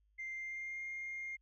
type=tone with pitch glide; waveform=sine; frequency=2093 to 2121 Hz; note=C7 to C7; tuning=0 to +23 cents; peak=-39 dBFS; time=0.18-1.37 s; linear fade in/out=20 ms; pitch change=+23 cents; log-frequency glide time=0.33-0.83 s; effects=tanh soft clip ceiling -37 dBFS + added 51 Hz sine -70 dBFS peak until 1.41 s